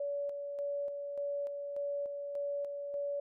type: tone with tremolo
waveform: sine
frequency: 570 Hz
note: C#5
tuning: 48 cents sharp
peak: -33 dBFS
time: 0-3.2 s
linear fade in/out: 5 ms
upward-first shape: square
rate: 1.7 Hz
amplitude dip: 40%
effects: none

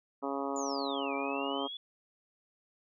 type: harmonic tone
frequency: 138.59 Hz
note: C#3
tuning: in tune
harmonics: 2 / 3 / 4 / 5 / 6 / 7 / 8 / 9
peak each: -37 / -39 / -40 / -41 / -42 / -42 / -43 / -44 dBFS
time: 0.22-1.68 s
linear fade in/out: 20 ms
type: exponential two-way sweep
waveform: sine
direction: down then up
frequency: 7160 to 2319 to 3455 Hz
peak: -39 dBFS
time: 0.56-1.77 s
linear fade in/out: 2 ms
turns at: 1.14 s
effects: none

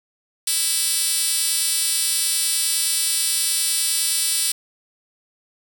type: tone with high-pass filter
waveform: 5% pulse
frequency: 329.6 Hz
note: E4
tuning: in tune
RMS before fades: -21 dBFS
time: 0.47-4.52 s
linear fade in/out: 5 ms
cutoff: 6600 Hz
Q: 1.5
effects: none

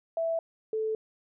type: tone pair in turn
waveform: sine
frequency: 659.3 / 437.7 Hz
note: E5 / A4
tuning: 0 / -9 cents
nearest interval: perfect fifth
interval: 709 cents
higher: first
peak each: -26 / -27 dBFS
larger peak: first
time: 0.17-0.39 / 0.73-0.95 s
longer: neither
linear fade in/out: 2 ms
effects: none

